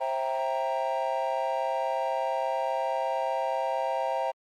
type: chord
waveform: triangle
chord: C dominant seventh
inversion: none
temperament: equal with one note detuned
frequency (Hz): 530.9 / 659.3 / 784 / 932.3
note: C5 / E5 / G5 / Bb5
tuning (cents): +25 / 0 / 0 / 0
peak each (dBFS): -30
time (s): 0-4.32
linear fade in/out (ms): 20
effects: Opus 24 kbps